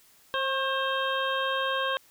harmonic tone with a mistuned harmonic, 532 Hz, C5, 29 cents sharp, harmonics 1 / 2 / 3 / 5 / 6 / 7, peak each -31 / -30 / -31 / -39 / -34 / -39 dBFS, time 0.34-1.97 s, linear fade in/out 0 ms, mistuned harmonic 2, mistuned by +30 cents, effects white hiss -59 dBFS RMS until 2.1 s

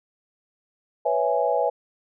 sine chord, C# minor seventh, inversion third, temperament equal, 493.9 / 554.4 / 659.3 / 830.6 Hz, B4 / C#5 / E5 / G#5, 0 / 0 / 0 / 0 cents, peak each -25 dBFS, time 1.05-1.7 s, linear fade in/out 10 ms, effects none

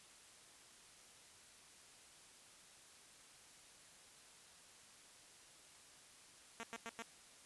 5% pulse tone bursts, 229.5 Hz, A#3, 27 cents flat, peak -34 dBFS, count 4, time 6.6-7.023 s, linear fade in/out 0 ms, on 33 ms, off 97 ms, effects white hiss -62 dBFS RMS until 7.45 s + resampled to 24000 Hz

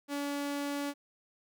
sawtooth tone, 285.3 Hz, C#4, 50 cents sharp, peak -29 dBFS, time 0.08-0.94 s, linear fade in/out 50 ms, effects none

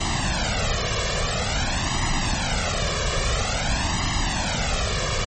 pink noise with flanger, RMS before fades -23 dBFS, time 0-5.25 s, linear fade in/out 10 ms, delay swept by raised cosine 1 to 1.77 ms, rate 0.49 Hz, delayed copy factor +0.8, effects MP3 32 kbps

